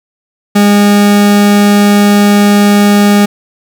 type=tone; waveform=40% pulse; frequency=204.6 Hz; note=G#3; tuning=26 cents flat; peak=-3 dBFS; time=0.55-3.26 s; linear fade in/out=10 ms; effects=none